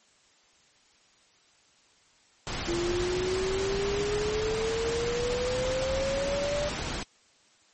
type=noise; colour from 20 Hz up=pink; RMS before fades=-33 dBFS; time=2.47-7.03 s; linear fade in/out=0 ms
type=exponential sweep; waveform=sine; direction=up; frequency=340 to 591 Hz; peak=-27 dBFS; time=2.68-6.69 s; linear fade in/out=5 ms
effects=white hiss -62 dBFS RMS until 7.73 s + MP3 32 kbps